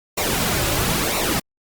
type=noise with flanger; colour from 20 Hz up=pink; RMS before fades=-21 dBFS; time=0.17-1.4 s; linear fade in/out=10 ms; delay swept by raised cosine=0.61 to 4.51 ms; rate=1 Hz; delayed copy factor=-0.65; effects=Opus 48 kbps